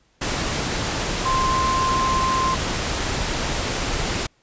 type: tone in noise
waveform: sine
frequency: 1046.5 Hz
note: C6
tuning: in tune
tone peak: -19 dBFS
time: 1.25-2.55 s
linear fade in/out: 10 ms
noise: pink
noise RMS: -24 dBFS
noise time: 0.21-4.27 s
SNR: +2 dB
effects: pink hiss -62 dBFS RMS until 4.42 s + resampled to 16000 Hz